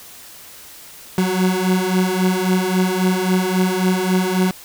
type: beating tone pair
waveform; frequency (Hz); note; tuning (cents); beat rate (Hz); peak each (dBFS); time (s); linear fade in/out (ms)
30% pulse; 182.9 / 186.6; F#3 / F#3; -20 / +15; 3.7; -17 / -15; 1.18-4.51; 2
effects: white hiss -40 dBFS RMS until 4.64 s